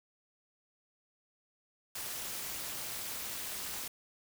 white noise with amplitude modulation, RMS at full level -37 dBFS, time 1.95-3.88 s, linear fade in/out 5 ms, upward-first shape sine, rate 255 Hz, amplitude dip 70%, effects none

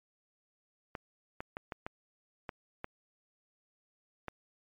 clicks, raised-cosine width 0.5 ms, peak -23 dBFS, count 8, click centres 0.952 / 1.405 / 1.569 / 1.722 / 1.865 / 2.492 / 2.844 / 4.283 s, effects MP3 96 kbps

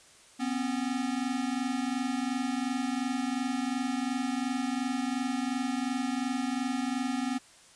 square tone pair together, 246.9 / 269.7 Hz, B3 / C#4, 0 / -47 cents, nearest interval major second, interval 153 cents, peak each -32 / -33 dBFS, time 0.39-7.39 s, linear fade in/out 20 ms, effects white hiss -56 dBFS RMS until 7.75 s + resampled to 22050 Hz

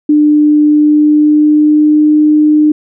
sine tone with pitch glide, 299.1 to 302.9 Hz, D4 to D#4, +32 to -46 cents, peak -4 dBFS, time 0.09-2.72 s, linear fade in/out 5 ms, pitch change +22 cents, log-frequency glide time 0.65-2.14 s, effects none

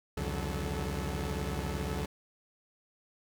sawtooth tone cluster, 67.9 / 86.2 / 147.5 / 186.1 / 432.7 Hz, C#2 / F2 / D3 / F#3 / A4, -35 / -22 / +8 / +10 / -29 cents, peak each -32 / -36 / -36 / -36 / -38 dBFS, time 0.17-2.06 s, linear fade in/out 5 ms, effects none

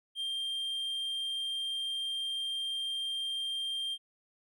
triangle tone, 3183 Hz, G7, 26 cents sharp, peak -31 dBFS, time 0.15-3.98 s, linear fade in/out 50 ms, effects none

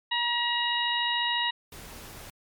harmonic tone, 954 Hz, A#5, 40 cents sharp, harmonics 1 / 2 / 3 / 4, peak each -30 / -30 / -30 / -30 dBFS, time 0.11-1.51 s, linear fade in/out 10 ms
pink noise, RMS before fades -44 dBFS, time 1.72-2.3 s, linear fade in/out 2 ms
effects MP3 96 kbps

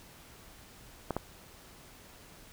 clicks, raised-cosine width 1 ms, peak -17 / -17 dBFS, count 2, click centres 1.107 / 1.166 s, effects pink hiss -54 dBFS RMS until 2.52 s

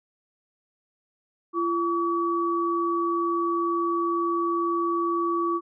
sine tone pair together, 341.1 / 1139 Hz, F4 / C#6, -41 / +47 cents, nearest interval octave + major sixth, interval 2088 cents, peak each -25 dBFS, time 1.53-5.61 s, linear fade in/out 50 ms, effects none

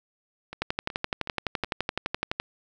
two click trains, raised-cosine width 0.3 ms, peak -10 / -21 dBFS, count 22 / 4, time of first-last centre 0.62-2.4 / 0.53-1.645 s, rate 11.8 / 2.69 Hz, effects none

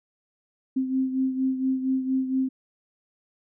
sine beating tone pair, 261.6 / 265.9 Hz, C4 / C4, 0 / +28 cents, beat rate 4.3 Hz, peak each -23 / -30 dBFS, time 0.76-2.49 s, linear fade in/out 10 ms, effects none

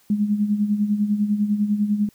sine tone with tremolo, 207.7 Hz, G#3, in tune, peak -15 dBFS, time 0.1-2.09 s, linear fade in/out 2 ms, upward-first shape sine, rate 10 Hz, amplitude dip 65%, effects white hiss -58 dBFS RMS until 2.14 s

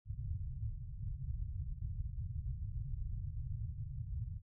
white low-pass noise, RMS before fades -41 dBFS, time 0.05-4.42 s, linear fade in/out 50 ms, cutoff 130 Hz, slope 48 dB/octave, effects none

